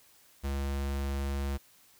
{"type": "tone", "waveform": "square", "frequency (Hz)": 69.3, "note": "C#2", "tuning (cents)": 0, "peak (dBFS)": -31, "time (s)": [0.43, 1.58], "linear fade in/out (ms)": 20, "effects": ["white hiss -61 dBFS RMS until 1.99 s"]}